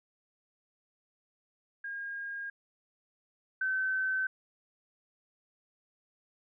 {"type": "tone pair in turn", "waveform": "sine", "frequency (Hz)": [1622, 1532.6], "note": ["G#6", "G6"], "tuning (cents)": [-41, -40], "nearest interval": "minor second", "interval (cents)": 99, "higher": "first", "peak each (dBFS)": [-36, -28], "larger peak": "second", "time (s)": [[1.84, 2.5], [3.61, 4.27]], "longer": "neither", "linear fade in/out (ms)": 5, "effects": []}